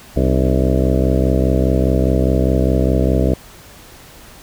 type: harmonic tone with a mistuned harmonic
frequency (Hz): 64.9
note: C2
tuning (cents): -13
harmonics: 1 / 2 / 3 / 4 / 5 / 6 / 7 / 8 / 9 / 10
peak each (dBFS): -16 / -19 / -21 / -22 / -23 / -24 / -24 / -25 / -26 / -26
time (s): 0.16-3.34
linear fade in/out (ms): 5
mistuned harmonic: 5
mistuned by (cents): -81
effects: pink hiss -41 dBFS RMS until 4.42 s